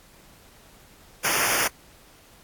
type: noise with comb filter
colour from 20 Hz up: pink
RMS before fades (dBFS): -23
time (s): 1.24-1.68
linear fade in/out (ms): 10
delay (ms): 0.25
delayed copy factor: -1
effects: pink hiss -53 dBFS RMS until 2.43 s + AAC 64 kbps